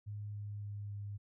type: tone with pitch steps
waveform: sine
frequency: 103.83 / 103.17 / 102.52 / 101.87 Hz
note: G#2 / G#2 / G#2 / G#2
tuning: 0 / -11 / -22 / -33 cents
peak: -40 dBFS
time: 0.06-1.18 s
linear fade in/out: 20 ms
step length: 280 ms
effects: none